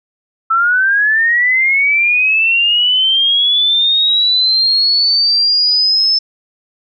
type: linear sweep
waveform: sine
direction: up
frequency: 1313 to 5274 Hz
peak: -9 dBFS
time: 0.5-6.19 s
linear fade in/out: 10 ms
effects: none